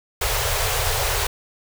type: band-stop noise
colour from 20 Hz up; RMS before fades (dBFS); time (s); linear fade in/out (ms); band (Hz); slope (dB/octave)
pink; -22; 0.21-1.27; 5; 130 to 390; 96
effects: none